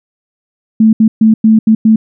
sine tone bursts at uneven times, 220 Hz, A3, in tune, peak -3 dBFS, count 6, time 0.8-0.93 / 1-1.08 / 1.21-1.34 / 1.44-1.59 / 1.67-1.75 / 1.85-1.96 s, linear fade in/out 5 ms, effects none

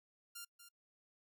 5% pulse tone with echo, 1396.9 Hz, F6, in tune, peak -35 dBFS, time 0.35-0.45 s, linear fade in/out 10 ms, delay 240 ms, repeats 1, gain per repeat -10 dB, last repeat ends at 0.69 s, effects noise-tail reverb RT60 0.1 s tail -26 dB re dry

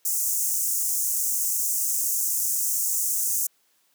pink high-pass noise, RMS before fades -25 dBFS, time 0.05-3.47 s, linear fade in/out 5 ms, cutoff 6300 Hz, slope 48 dB/octave, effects white hiss -66 dBFS RMS until 3.94 s + high-pass 200 Hz 12 dB/octave

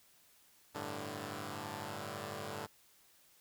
5% pulse chord, G suspended second, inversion none, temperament equal, 98 / 110 / 146.83 Hz, G2 / A2 / D3, 0 / 0 / 0 cents, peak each -34 dBFS, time 0.74-2.67 s, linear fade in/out 20 ms, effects white hiss -66 dBFS RMS until 3.4 s

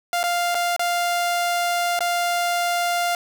sawtooth tone with dropouts, 698.5 Hz, F5, in tune, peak -16 dBFS, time 0.13-3.15 s, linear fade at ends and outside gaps 1 ms, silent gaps 0.231-0.238 / 0.546-0.551 / 0.764-0.794 / 1.991-2.006 s, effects none

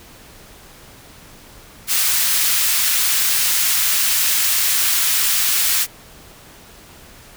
white high-pass noise, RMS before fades -17 dBFS, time 1.87-5.87 s, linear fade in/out 50 ms, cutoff 1500 Hz, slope 12 dB/octave, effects pink hiss -43 dBFS RMS until 7.36 s

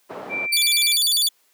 white low-pass noise, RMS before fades -32 dBFS, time 0.09-0.47 s, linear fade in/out 20 ms, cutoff 630 Hz, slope 12 dB/octave
sine tone, 2349 Hz, D7, in tune, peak -23 dBFS, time 0.29-0.97 s, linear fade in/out 50 ms
sawtooth tone with vibrato, 3986 Hz, B7, 15 cents sharp, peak -14 dBFS, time 0.52-1.29 s, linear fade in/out 10 ms, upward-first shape square, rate 10 Hz, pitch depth 240 cents each way
effects white hiss -62 dBFS RMS until 1.53 s + high-pass 300 Hz 12 dB/octave

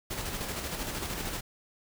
pink noise with tremolo, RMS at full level -34 dBFS, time 0.1-1.41 s, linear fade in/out 10 ms, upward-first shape square, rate 13 Hz, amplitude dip 35%, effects none

